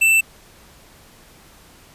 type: tone with tanh clipping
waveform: sine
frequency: 2663 Hz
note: E7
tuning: 17 cents sharp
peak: -13 dBFS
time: 0.01-0.21 s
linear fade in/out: 10 ms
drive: 16 dB
effects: pink hiss -48 dBFS RMS until 1.94 s + resampled to 32000 Hz

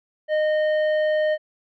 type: tone with hard clipping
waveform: sine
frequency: 615 Hz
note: D#5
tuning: 20 cents flat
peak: -20 dBFS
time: 0.28-1.38 s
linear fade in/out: 50 ms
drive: 10 dB
effects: low-pass 3000 Hz 12 dB/octave

